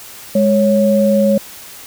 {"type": "tone pair together", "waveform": "sine", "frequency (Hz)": [207, 552.6], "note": ["G#3", "C#5"], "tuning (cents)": [-5, -6], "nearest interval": "octave + perfect fourth", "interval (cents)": 1699, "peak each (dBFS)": -12, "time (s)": [0.35, 1.38], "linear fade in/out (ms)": 5, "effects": ["white hiss -35 dBFS RMS until 1.86 s"]}